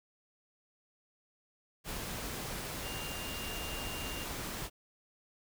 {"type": "tone in noise", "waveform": "sine", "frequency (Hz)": 2800, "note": "F7", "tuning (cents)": 4, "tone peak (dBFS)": -44, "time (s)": [2.82, 4.27], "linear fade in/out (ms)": 50, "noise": "pink", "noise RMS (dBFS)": -40, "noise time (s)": [1.84, 4.7], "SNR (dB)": -7, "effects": []}